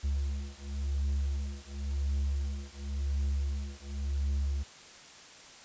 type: beating tone pair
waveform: triangle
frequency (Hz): 69.3 / 70.23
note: C#2 / C#2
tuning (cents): 0 / +23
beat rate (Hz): 0.93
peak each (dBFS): -31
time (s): 0.03-4.64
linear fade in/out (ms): 20
effects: white hiss -51 dBFS RMS until 5.64 s + resampled to 16000 Hz